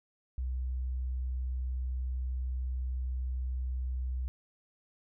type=tone; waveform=sine; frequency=63.4 Hz; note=B1; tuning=46 cents sharp; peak=-31 dBFS; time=0.38-4.28 s; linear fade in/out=0 ms; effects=none